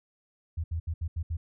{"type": "tone bursts at uneven times", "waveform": "sine", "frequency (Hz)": 82.41, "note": "E2", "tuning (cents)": 0, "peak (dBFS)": -28, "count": 6, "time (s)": [[0.57, 0.64], [0.71, 0.8], [0.87, 0.94], [1.01, 1.08], [1.16, 1.23], [1.3, 1.37]], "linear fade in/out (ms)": 10, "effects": []}